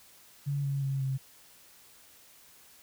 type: tone with pitch steps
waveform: sine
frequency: 141.7 / 138.94 / 136.24 / 133.59 Hz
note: C#3 / C#3 / C#3 / C3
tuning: +38 / +4 / -30 / +36 cents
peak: -28 dBFS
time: 0.46-1.18 s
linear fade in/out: 20 ms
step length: 180 ms
effects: white hiss -57 dBFS RMS until 2.82 s